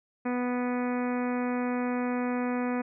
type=harmonic tone; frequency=246.9 Hz; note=B3; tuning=in tune; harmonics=1 / 2 / 3 / 4 / 5 / 6 / 7 / 8 / 9 / 10; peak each=-28 / -34 / -38 / -40 / -42 / -44 / -45 / -46 / -47 / -48 dBFS; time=0.25-2.82 s; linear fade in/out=10 ms; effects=none